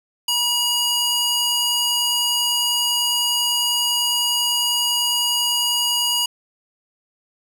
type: tone with high-pass filter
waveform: square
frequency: 963 Hz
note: B5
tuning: 44 cents flat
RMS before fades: -20 dBFS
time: 0.28-6.26 s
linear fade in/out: 5 ms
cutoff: 2700 Hz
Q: 1.1
effects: none